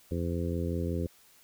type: harmonic tone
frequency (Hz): 85.4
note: F2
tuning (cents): -38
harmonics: 1 / 2 / 3 / 4 / 5 / 6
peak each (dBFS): -32 / -35 / -37 / -38 / -39 / -40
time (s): 0.11-1.07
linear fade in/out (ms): 5
effects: white hiss -60 dBFS RMS until 1.43 s